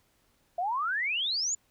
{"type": "exponential sweep", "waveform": "sine", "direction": "up", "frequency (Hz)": [667, 7240], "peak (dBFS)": -27, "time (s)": [0.58, 1.55], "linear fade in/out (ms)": 5, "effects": ["pink hiss -69 dBFS RMS until 1.7 s"]}